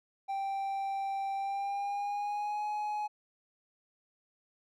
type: tone with pitch glide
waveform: triangle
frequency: 784 to 840.3 Hz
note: G5 to G#5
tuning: 0 to +20 cents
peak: -30 dBFS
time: 0.28-3.08 s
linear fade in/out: 20 ms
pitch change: +120 cents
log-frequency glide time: 1.35-2.65 s
effects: none